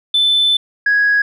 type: tone pair in turn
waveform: sine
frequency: 3520 / 1661.2 Hz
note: A7 / G#6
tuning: 0 / 0 cents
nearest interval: octave + minor second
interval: 1300 cents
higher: first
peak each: -9 dBFS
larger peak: neither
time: 0.14-0.57 / 0.86-1.22 s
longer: first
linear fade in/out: 5 ms
effects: tanh soft clip ceiling -7 dBFS